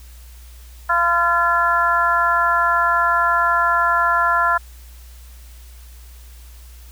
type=harmonic tone with a mistuned harmonic; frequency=343.8 Hz; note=F4; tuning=27 cents flat; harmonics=2 / 3 / 4 / 5; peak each=-23 / -19 / -17 / -22 dBFS; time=0.89-4.58 s; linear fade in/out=10 ms; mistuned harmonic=3; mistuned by=-18 cents; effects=added 60 Hz sine -38 dBFS peak until 6.91 s + white hiss -49 dBFS RMS until 6.91 s